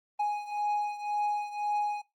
triangle beating tone pair, 830.6 / 832.5 Hz, G#5 / G#5, 0 / +4 cents, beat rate 1.9 Hz, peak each -28 / -32 dBFS, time 0.19-2.02 s, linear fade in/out 10 ms, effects noise-tail reverb RT60 0.2 s tail -18 dB re dry + Opus 24 kbps

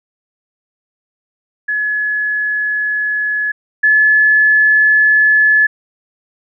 sine tone pair in turn, 1700 / 1718.8 Hz, G#6 / A6, +40 / -41 cents, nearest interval unison, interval 19 cents, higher second, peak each -14 / -7 dBFS, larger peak second, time 1.68-3.52 / 3.83-5.67 s, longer neither, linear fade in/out 10 ms, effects none

